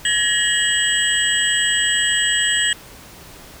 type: tone cluster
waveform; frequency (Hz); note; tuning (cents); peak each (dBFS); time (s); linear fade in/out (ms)
sine; 1693 / 1887 / 2889 / 3219 / 7960; G#6 / A#6 / F#7 / G7 / B8; +33 / +21 / -42 / +45 / +13; -22; 0.05-2.73; 2
effects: pink hiss -41 dBFS RMS until 3.6 s